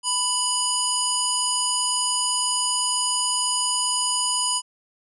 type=harmonic tone; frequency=987.8 Hz; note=B5; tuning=in tune; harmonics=1 / 3 / 5 / 7 / 9 / 10; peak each=-28 / -28 / -28 / -28 / -28 / -28 dBFS; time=0.03-4.62 s; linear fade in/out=50 ms; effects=none